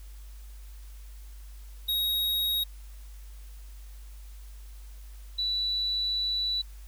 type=tone pair in turn; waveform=square / sine; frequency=3783 / 3953 Hz; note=A#7 / B7; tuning=+25 / +1 cents; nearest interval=minor second; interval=76 cents; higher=second; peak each=-26 dBFS; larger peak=neither; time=1.88-2.64 / 5.38-6.62 s; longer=second; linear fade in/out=10 ms; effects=added 50 Hz sine -42 dBFS peak until 6.87 s + white hiss -58 dBFS RMS until 6.87 s